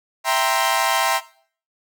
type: chord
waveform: sawtooth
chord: C dominant seventh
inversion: first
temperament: equal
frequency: 659.3 / 784 / 932.3 / 1046.5 Hz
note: E5 / G5 / Bb5 / C6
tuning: 0 / 0 / 0 / 0 cents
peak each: -19 dBFS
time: 0.24-1.21 s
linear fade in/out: 50 ms
effects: noise-tail reverb RT60 0.5 s tail -18 dB re dry